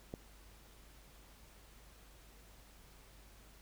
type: click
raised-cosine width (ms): 2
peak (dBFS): -28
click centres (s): 0.139
effects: added 50 Hz sine -60 dBFS peak until 3.61 s + pink hiss -62 dBFS RMS until 3.61 s